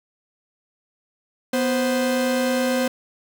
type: tone pair together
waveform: 45% pulse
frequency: 246.9 / 523.2 Hz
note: B3 / C5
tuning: 0 / 0 cents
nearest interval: octave + minor second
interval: 1300 cents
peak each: -22 dBFS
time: 1.53-2.88 s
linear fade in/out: 5 ms
effects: none